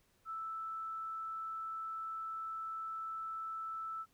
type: tone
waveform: sine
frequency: 1318.5 Hz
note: E6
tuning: in tune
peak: -39 dBFS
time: 0.25-4.06 s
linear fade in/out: 50 ms
effects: pink hiss -73 dBFS RMS until 4.13 s